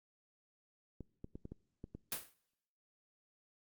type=clicks; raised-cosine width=3 ms; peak=-33 dBFS; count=7; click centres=1.007 / 1.244 / 1.355 / 1.454 / 1.52 / 1.841 / 1.95 s
type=noise with exponential decay; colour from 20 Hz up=white; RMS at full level=-35 dBFS; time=2.12-2.34 s; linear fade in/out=2 ms; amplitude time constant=47 ms
effects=noise-tail reverb RT60 0.9 s tail -25 dB re dry + Opus 48 kbps